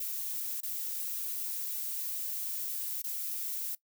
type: noise with dropouts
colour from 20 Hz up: violet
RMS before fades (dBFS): -36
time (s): 0-3.75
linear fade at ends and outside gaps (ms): 5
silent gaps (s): 0.606-0.631 / 3.021-3.04
effects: noise-tail reverb RT60 0.1 s tail -20 dB re dry